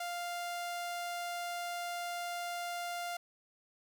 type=tone; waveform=sawtooth; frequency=698.5 Hz; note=F5; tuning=in tune; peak=-33 dBFS; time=0-3.17 s; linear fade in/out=5 ms; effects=none